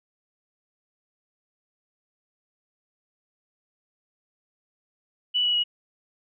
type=tone with pitch steps; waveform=sine; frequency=2960 / 2933 / 2906 Hz; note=F#7 / F#7 / F#7; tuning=0 / -16 / -32 cents; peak=-20 dBFS; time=5.34-5.64 s; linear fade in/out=20 ms; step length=100 ms; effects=none